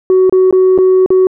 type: tone with dropouts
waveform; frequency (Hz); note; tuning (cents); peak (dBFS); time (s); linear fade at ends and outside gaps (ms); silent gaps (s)
sine; 373.4; F#4; +16; -3; 0.1-1.27; 1; 0.296-0.325 / 0.51-0.526 / 0.778-0.786 / 1.061-1.104
effects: tanh soft clip ceiling -3 dBFS